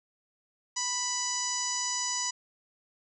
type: harmonic tone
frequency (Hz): 987.8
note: B5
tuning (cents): 0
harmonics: 1 / 2 / 3 / 4 / 5 / 6 / 7 / 8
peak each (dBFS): -37 / -41 / -43 / -43 / -36 / -34 / -34 / -44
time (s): 0.76-2.31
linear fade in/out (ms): 10
effects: none